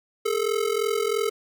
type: ring-modulated tone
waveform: square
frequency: 433.3 Hz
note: A4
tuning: 27 cents flat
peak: -20 dBFS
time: 0.25-1.3 s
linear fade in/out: 10 ms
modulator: 21.5 Hz
effects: none